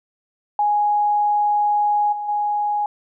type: tone with level steps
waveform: sine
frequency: 830.6 Hz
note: G#5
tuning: in tune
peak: -15 / -24 / -18 dBFS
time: 0.59-2.86 s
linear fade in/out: 2 ms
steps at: 2.12 / 2.28 s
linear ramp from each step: 10 ms
effects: none